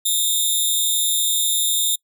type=tone with amplitude modulation; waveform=10% pulse; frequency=3639 Hz; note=A#7; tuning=42 cents flat; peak=-6 dBFS; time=0.05-1.96 s; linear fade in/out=10 ms; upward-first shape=sine; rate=232 Hz; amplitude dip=75%; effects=noise-tail reverb RT60 0.1 s tail -24 dB re dry